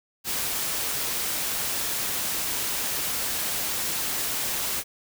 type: noise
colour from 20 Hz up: white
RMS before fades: -28 dBFS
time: 0.24-4.84 s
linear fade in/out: 50 ms
effects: none